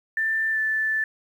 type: tone with pitch glide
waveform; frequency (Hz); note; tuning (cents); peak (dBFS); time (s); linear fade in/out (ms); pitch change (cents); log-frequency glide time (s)
sine; 1778 to 1755.5; A6 to A6; +18 to -4; -21; 0.17-1.04; 2; -22; 0.51-0.58
effects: 9-bit